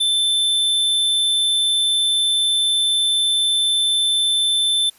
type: tone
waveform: square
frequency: 3536 Hz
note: A7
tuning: 8 cents sharp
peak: -16 dBFS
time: 0-4.9 s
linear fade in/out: 10 ms
effects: white hiss -52 dBFS RMS until 4.98 s + resampled to 32000 Hz